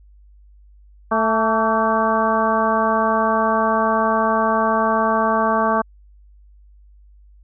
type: harmonic tone with a mistuned harmonic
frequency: 221 Hz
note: A3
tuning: 8 cents sharp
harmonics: 1 / 2 / 3 / 4 / 5 / 6 / 7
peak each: -23 / -25 / -21 / -22 / -20 / -30 / -27 dBFS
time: 1.11-5.82 s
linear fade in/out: 10 ms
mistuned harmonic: 5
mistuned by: +49 cents
effects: added 50 Hz sine -45 dBFS peak until 7.43 s